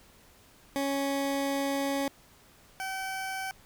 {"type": "tone pair in turn", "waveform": "20% pulse", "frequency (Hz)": [277.2, 765.7], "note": ["C#4", "G5"], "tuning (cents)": [0, -41], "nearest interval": "octave + tritone", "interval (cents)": 1759, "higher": "second", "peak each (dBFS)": [-23, -28], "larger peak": "first", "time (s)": [[0.76, 2.08], [2.8, 3.51]], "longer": "first", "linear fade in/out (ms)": 0, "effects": ["pink hiss -58 dBFS RMS until 3.65 s"]}